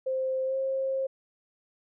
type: tone with pitch glide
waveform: sine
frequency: 523.3 to 533.7 Hz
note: C5 to C5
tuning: 0 to +34 cents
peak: -26 dBFS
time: 0.06-1.07 s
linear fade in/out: 10 ms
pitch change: +34 cents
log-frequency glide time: 0.45-0.56 s
effects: none